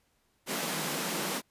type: high-pass noise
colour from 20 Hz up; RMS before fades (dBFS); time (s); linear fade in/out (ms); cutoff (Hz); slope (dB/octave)
pink; -33; 0.46-1.42; 50; 150; 96
effects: pink hiss -72 dBFS RMS until 1.5 s + resampled to 32000 Hz